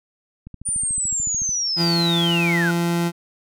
click train, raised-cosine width 5 ms, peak -24 dBFS, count 15, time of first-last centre 0.47-1.492 s, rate 13.7 Hz
sine linear sweep, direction down, 9397 to 1377 Hz, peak -20 dBFS, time 0.65-2.72 s, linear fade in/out 20 ms
30% pulse tone with pitch glide, 169.6 to 171.08 Hz, E3 to F3, +50 to -35 cents, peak -16 dBFS, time 1.76-3.12 s, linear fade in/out 50 ms, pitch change +15 cents, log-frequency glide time 2.15-2.82 s
effects none

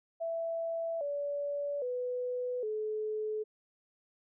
sine tone with pitch steps, 663 / 573.9 / 496.7 / 429.9 Hz, E5 / D5 / B4 / A4, +10 / -40 / +10 / -40 cents, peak -32 dBFS, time 0.2-3.44 s, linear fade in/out 20 ms, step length 810 ms, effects none

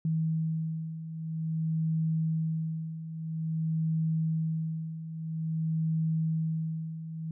sine beating tone pair, 160 / 160.5 Hz, D#3 / E3, +49 / -46 cents, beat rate 0.5 Hz, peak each -34 / -29 dBFS, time 0.05-7.31 s, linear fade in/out 2 ms, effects none

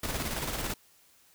pink noise with tremolo, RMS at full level -32 dBFS, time 0.03-0.74 s, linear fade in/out 5 ms, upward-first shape square, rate 18 Hz, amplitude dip 40%, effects white hiss -62 dBFS RMS until 1.34 s

